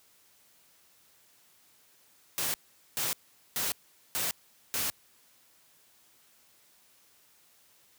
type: noise bursts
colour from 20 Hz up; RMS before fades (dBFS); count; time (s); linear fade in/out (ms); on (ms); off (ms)
white; -31; 5; 2.38-4.9; 0; 160; 430
effects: white hiss -63 dBFS RMS until 7.98 s + high-pass 60 Hz 12 dB/octave